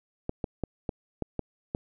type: clicks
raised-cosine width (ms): 2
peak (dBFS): -16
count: 7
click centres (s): 0.294 / 0.442 / 0.637 / 0.892 / 1.223 / 1.393 / 1.749
effects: none